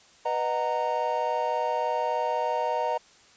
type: chord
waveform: triangle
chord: B major seventh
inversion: none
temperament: just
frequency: 493.9 / 617.4 / 740.8 / 926 Hz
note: B4 / D#5 / F#5 / A#5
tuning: 0 / -14 / +2 / -12 cents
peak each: -30 / -28 / -31 / -26 dBFS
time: 0.25-2.98 s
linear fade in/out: 10 ms
effects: white hiss -56 dBFS RMS until 3.36 s + resampled to 16000 Hz